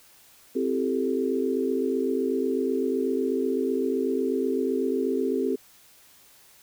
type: chord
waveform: sine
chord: A minor seventh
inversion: first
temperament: equal with one note detuned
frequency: 261.6 / 337.1 / 392 / 440 Hz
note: C4 / E4 / G4 / A4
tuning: 0 / +39 / 0 / 0 cents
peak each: -27 / -33 / -27 / -29 dBFS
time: 0.55-5.56 s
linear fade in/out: 10 ms
effects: white hiss -55 dBFS RMS until 6.62 s